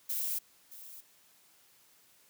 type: noise with echo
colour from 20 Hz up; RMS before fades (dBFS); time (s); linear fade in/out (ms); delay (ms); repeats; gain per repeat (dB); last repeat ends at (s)
violet; -34; 0.09-0.39; 10; 620; 1; -15; 1.01
effects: white hiss -64 dBFS RMS until 2.29 s + high-pass 80 Hz 12 dB/octave